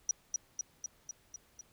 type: tone with echo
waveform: sine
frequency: 5860 Hz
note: F#8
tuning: 18 cents flat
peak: -26 dBFS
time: 0.09-0.11 s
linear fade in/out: 2 ms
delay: 250 ms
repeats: 6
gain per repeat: -3 dB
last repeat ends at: 1.61 s
effects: pink hiss -67 dBFS RMS until 1.72 s